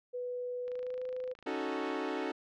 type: tone with pitch glide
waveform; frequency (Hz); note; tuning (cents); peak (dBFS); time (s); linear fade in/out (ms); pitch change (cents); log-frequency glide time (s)
sine; 493.9 to 506.6; B4 to B4; 0 to +44; -35; 0.13-1.34; 20; +44; 0.64-1.05
type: click train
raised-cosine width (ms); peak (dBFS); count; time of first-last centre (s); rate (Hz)
0.2; -34; 35; 0.68-1.949; 26.8
type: chord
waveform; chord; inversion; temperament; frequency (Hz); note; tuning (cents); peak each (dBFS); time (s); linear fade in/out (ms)
sawtooth; D# half-diminished seventh; third; equal; 277.2 / 311.1 / 370 / 440; C#4 / D#4 / F#4 / A4; 0 / 0 / 0 / 0; -35; 1.46-2.32; 10
effects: low-pass 3000 Hz 12 dB/octave